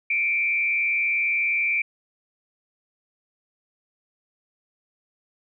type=tone with frequency modulation; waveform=sine; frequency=2345 Hz; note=D7; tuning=3 cents flat; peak=-20 dBFS; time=0.1-1.82 s; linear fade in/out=5 ms; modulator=131 Hz; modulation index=0.65; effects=none